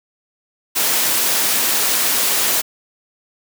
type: noise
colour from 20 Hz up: white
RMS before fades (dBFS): -17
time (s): 0.75-2.62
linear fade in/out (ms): 20
effects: high-pass 200 Hz 12 dB/octave